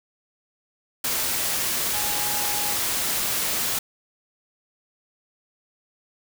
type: tone in noise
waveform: sine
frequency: 830.6 Hz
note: G#5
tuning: in tune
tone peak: -33 dBFS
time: 1.93-2.74 s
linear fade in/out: 5 ms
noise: white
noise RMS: -25 dBFS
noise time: 1.04-3.79 s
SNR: -11 dB
effects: none